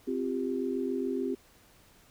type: chord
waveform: sine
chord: C suspended fourth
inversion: none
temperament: equal with one note detuned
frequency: 261.6 / 349.2 / 396.3 Hz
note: C4 / F4 / G4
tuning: 0 / 0 / +19 cents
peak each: -32 / -35 / -33 dBFS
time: 0.07-1.35 s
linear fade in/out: 10 ms
effects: pink hiss -60 dBFS RMS until 2.1 s